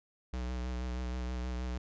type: tone with vibrato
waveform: square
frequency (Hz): 62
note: B1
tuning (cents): +7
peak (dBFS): -35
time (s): 0.33-1.78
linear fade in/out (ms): 5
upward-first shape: sine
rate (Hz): 6.3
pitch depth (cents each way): 31
effects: resampled to 16000 Hz